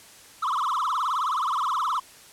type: tone with vibrato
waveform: triangle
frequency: 1146 Hz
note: D6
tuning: 43 cents flat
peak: -21 dBFS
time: 0.42-2 s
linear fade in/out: 10 ms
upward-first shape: triangle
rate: 19 Hz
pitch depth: 300 cents each way
effects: white hiss -49 dBFS RMS until 2.32 s + low-pass 11000 Hz 12 dB/octave